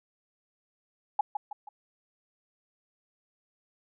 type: tone with echo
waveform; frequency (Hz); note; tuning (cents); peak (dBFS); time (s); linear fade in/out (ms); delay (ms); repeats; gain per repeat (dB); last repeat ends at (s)
sine; 830.6; G#5; 0; -20; 1.19-1.21; 5; 160; 3; -7; 1.69
effects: none